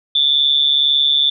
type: tone with amplitude modulation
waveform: sine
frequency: 3520 Hz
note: A7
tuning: in tune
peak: -8 dBFS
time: 0.15-1.3 s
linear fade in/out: 5 ms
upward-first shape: sine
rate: 142 Hz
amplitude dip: 75%
effects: none